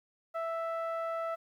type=tone with low-pass filter; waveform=sawtooth; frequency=660 Hz; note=E5; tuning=2 cents sharp; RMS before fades=-35 dBFS; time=0.34-1.36 s; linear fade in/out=20 ms; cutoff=1300 Hz; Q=1.8; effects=11-bit